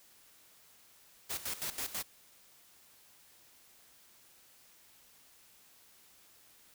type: noise with tremolo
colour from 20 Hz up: white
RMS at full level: -37 dBFS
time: 1.29-2.03 s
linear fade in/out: 20 ms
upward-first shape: square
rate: 6.1 Hz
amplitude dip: 75%
effects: white hiss -62 dBFS RMS until 6.74 s